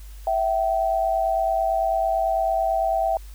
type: tone pair together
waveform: sine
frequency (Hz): 659.3 / 768.3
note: E5 / G5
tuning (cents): 0 / -35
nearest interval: minor third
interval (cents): 265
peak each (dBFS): -22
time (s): 0.27-3.17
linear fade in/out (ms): 2
effects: added 50 Hz sine -37 dBFS peak until 3.34 s + white hiss -52 dBFS RMS until 3.34 s